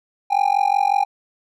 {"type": "tone with amplitude modulation", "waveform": "triangle", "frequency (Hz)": 804, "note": "G5", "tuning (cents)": 44, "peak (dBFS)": -9, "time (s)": [0.3, 1.05], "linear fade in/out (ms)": 20, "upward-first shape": "sine", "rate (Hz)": 45.5, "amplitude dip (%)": 100, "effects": []}